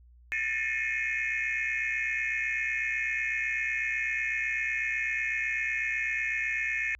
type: tone cluster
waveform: sine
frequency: 1770 / 1838 / 2165 / 2419 / 2545 Hz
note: A6 / A#6 / C#7 / D#7 / D#7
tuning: +10 / -25 / -41 / -49 / +39 cents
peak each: -32 / -36 / -31 / -35 / -35 dBFS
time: 0.32-6.95 s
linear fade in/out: 0 ms
effects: tanh soft clip ceiling -21 dBFS + added 60 Hz sine -53 dBFS peak until 6.99 s